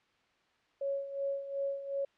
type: tone with tremolo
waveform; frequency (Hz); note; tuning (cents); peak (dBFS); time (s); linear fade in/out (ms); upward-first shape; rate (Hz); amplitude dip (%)
sine; 554.4; C#5; 0; -30; 0.81-2.05; 5; sine; 2.7; 70
effects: white hiss -70 dBFS RMS until 2.17 s + low-pass 3000 Hz 12 dB/octave